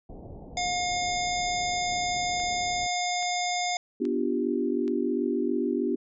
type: low-pass noise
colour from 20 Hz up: pink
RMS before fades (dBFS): -43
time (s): 0.09-2.87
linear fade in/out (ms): 5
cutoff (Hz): 770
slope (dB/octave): 48
type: harmonic tone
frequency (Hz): 715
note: F5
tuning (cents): +41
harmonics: 1 / 3 / 5 / 7 / 9 / 10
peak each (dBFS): -28 / -33 / -35 / -36 / -38 / -38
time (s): 0.57-3.77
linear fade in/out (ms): 2
type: click train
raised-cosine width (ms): 0.2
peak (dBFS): -28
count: 4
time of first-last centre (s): 2.4-4.879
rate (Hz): 1.21
type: chord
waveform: sine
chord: G dominant seventh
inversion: first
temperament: equal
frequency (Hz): 246.9 / 293.7 / 349.2 / 392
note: B3 / D4 / F4 / G4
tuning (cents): 0 / 0 / 0 / 0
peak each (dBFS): -29 / -30 / -30 / -30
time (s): 4-5.96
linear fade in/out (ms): 10
effects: none